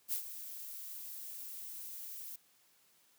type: noise with ADSR envelope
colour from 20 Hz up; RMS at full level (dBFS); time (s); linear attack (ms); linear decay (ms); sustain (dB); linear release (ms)
violet; -34; 0.08-2.36; 48; 87; -12; 5
effects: white hiss -69 dBFS RMS until 3.18 s + high-pass 100 Hz 12 dB/octave